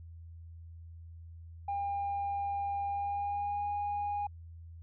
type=tone with pitch glide; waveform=sine; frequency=803 to 819.9 Hz; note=G5 to G#5; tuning=+41 to -22 cents; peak=-30 dBFS; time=1.68-4.27 s; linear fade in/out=5 ms; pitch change=+37 cents; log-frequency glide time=2.86-3.65 s; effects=tanh soft clip ceiling -29 dBFS + added 83 Hz sine -46 dBFS peak until 4.82 s